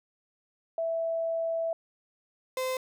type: tone pair in turn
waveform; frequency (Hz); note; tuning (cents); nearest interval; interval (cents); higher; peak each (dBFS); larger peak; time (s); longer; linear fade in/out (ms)
sine / 35% pulse; 659.3 / 516.1; E5 / C5; 0 / -24; major third; 424; first; -27; neither; 0.78-1.73 / 2.57-2.77; first; 2
effects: none